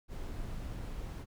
brown noise, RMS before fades -40 dBFS, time 0.08-1.26 s, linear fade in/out 50 ms, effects none

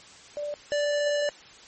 sine / square tone pair in turn, 587.3 / 584.5 Hz, D5 / D5, 0 / -8 cents, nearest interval unison, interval 8 cents, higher first, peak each -29 / -24 dBFS, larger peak second, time 0.37-0.54 / 0.72-1.29 s, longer second, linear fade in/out 0 ms, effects white hiss -49 dBFS RMS until 1.67 s + MP3 32 kbps

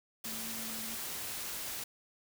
sine tone in noise, 224.4 Hz, A3, 34 cents sharp, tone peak -46 dBFS, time 0.25-0.95 s, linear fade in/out 5 ms, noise white, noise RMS -40 dBFS, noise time 0.24-1.84 s, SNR -9 dB, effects none

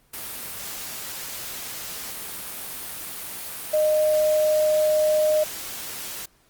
sine tone in noise, 614 Hz, D#5, 23 cents flat, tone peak -17 dBFS, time 3.73-5.44 s, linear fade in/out 10 ms, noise white, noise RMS -34 dBFS, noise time 0.13-6.26 s, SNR +14 dB, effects pink hiss -61 dBFS RMS until 6.49 s + Opus 32 kbps

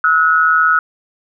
sine tone pair together, 1297 / 1457.7 Hz, E6 / F#6, -28 / -26 cents, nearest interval major second, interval 202 cents, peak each -12 dBFS, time 0.04-0.79 s, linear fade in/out 2 ms, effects none

